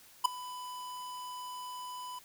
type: tone with ADSR envelope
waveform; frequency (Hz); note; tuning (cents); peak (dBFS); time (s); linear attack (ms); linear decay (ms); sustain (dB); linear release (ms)
square; 997; B5; +16; -20; 0.24-2.19; 14; 6; -21; 6
effects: white hiss -58 dBFS RMS until 2.24 s